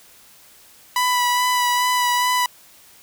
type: tone with vibrato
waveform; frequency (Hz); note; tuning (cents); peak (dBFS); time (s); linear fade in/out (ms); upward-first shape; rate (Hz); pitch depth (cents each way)
sawtooth; 987.8; B5; 0; -13; 0.96-2.46; 2; sine; 2.4; 18
effects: white hiss -49 dBFS RMS until 3.02 s